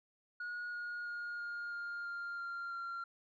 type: tone with pitch steps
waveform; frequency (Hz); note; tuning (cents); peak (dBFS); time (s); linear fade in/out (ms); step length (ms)
sine; 1447 / 1437 / 1427.1 / 1417.2 / 1407.4 / 1397.7 / 1388.1 / 1378.5; F#6 / F6 / F6 / F6 / F6 / F6 / F6 / F6; -39 / +49 / +37 / +25 / +13 / +1 / -11 / -23; -37; 0.4-3.04; 5; 330
effects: tanh soft clip ceiling -38 dBFS